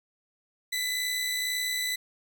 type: tone pair together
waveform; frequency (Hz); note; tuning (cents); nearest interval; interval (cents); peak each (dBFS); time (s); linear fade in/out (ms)
sawtooth; 2004 / 3946; B6 / B7; +25 / -2; octave; 1173; -27 / -28; 0.72-1.96; 10
effects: none